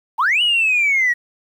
sine linear two-way sweep, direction up then down, 830.6 to 2960 to 1884 Hz, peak -12 dBFS, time 0.18-1.14 s, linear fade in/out 20 ms, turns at 0.42 s, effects tanh soft clip ceiling -10 dBFS + 8-bit

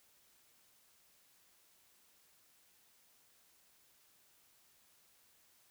silence, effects white hiss -69 dBFS RMS until 5.7 s

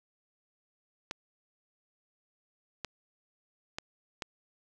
clicks, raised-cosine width 0.2 ms, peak -18 dBFS, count 4, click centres 1.111 / 2.847 / 3.785 / 4.222 s, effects none

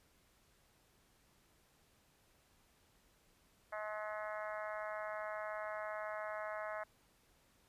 harmonic tone, 212.8 Hz, G#3, 42 cents sharp, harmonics 3 / 4 / 5 / 6 / 7 / 8 / 9 / 10, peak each -43 / -50 / -49 / -49 / -51 / -51 / -54 / -56 dBFS, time 3.72-6.84 s, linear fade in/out 10 ms, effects pink hiss -71 dBFS RMS until 7.68 s + resampled to 32000 Hz

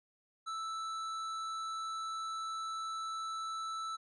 triangle tone with tanh clipping, 1318.5 Hz, E6, in tune, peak -39 dBFS, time 0.46-3.97 s, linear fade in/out 20 ms, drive 17 dB, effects resampled to 22050 Hz

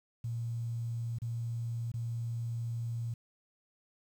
sine tone with dropouts, 116.54 Hz, A#2, in tune, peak -33 dBFS, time 0.24-3.14 s, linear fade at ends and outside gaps 5 ms, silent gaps 1.186-1.218 / 1.918-1.939 s, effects 10-bit

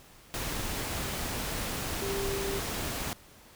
sine tone in noise, 394.5 Hz, G4, 11 cents sharp, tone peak -32 dBFS, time 2.02-2.59 s, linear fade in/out 0 ms, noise pink, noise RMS -34 dBFS, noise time 0.34-3.13 s, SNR -1 dB, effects pink hiss -55 dBFS RMS until 3.55 s

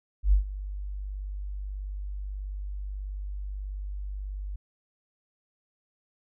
sine tone with ADSR envelope, 49.2 Hz, G1, 7 cents sharp, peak -15 dBFS, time 0.23-4.56 s, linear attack 94 ms, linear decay 110 ms, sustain -17 dB, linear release 6 ms, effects none

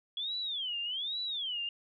sine tone with vibrato, 3322 Hz, G#7, in tune, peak -33 dBFS, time 0.17-1.69 s, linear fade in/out 2 ms, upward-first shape sine, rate 1.2 Hz, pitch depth 300 cents each way, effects none

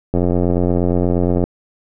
click train, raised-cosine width 2 ms, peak -4 dBFS, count 116, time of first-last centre 0.14-1.439 s, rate 88.5 Hz, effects none

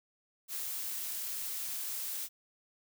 blue noise, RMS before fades -38 dBFS, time 0.48-2.29 s, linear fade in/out 50 ms, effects none

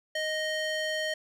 square tone with band-pass filter, 622.3 Hz, D#5, in tune, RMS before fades -31 dBFS, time 0.15-1.14 s, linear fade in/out 5 ms, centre 2500 Hz, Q 0.79, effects none

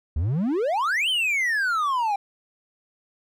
triangle exponential two-way sweep, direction up then down, 69.3 to 3171 to 783 Hz, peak -19 dBFS, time 0.16-2.16 s, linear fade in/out 5 ms, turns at 1.09 s, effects none

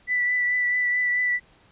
sine tone with vibrato, 1975.5 Hz, B6, in tune, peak -20 dBFS, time 0.07-1.4 s, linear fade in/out 50 ms, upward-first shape triangle, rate 4.6 Hz, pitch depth 20 cents each way, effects pink hiss -57 dBFS RMS until 1.71 s + resampled to 8000 Hz

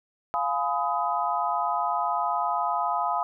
sine chord, F half-diminished seventh, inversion none, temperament just, 698.5 / 838.1 / 1005.8 / 1257.2 Hz, F5 / Ab5 / Cb6 / Eb6, 0 / +16 / +31 / +18 cents, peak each -29 dBFS, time 0.34-3.23 s, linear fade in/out 0 ms, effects none

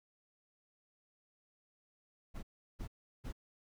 brown noise bursts, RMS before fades -42 dBFS, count 3, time 2.34-3.327 s, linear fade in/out 20 ms, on 89 ms, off 360 ms, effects none

